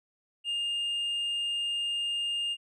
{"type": "tone with tanh clipping", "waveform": "sine", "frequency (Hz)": 2820, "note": "F7", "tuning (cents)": 16, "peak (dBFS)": -29, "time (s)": [0.44, 2.57], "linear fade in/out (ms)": 50, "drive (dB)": 2, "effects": []}